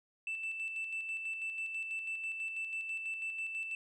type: tone with tremolo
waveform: sine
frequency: 2653 Hz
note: E7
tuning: 10 cents sharp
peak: -33 dBFS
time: 0.27-3.75 s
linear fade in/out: 2 ms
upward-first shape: square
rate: 6.1 Hz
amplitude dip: 45%
effects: tanh soft clip ceiling -33 dBFS